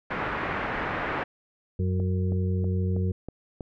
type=low-pass noise; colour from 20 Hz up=white; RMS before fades=-30 dBFS; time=0.1-1.24 s; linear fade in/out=10 ms; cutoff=1900 Hz; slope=24 dB/octave
type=harmonic tone; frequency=92.5 Hz; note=F#2; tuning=in tune; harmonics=1 / 2 / 4 / 5; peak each=-24 / -30 / -36 / -38 dBFS; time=1.79-3.12 s; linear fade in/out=5 ms
type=click train; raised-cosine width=2 ms; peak=-22 dBFS; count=6; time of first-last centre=2-3.608 s; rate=3.11 Hz
effects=none